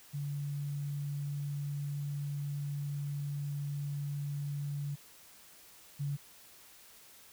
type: tone pair in turn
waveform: sine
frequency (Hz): 143.6 / 142.61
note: D3 / C#3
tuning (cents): -39 / +49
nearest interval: unison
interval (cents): 12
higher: first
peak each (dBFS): -34 / -32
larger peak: second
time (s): 0.13-4.96 / 5.99-6.17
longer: first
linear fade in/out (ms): 20
effects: white hiss -57 dBFS RMS until 7.32 s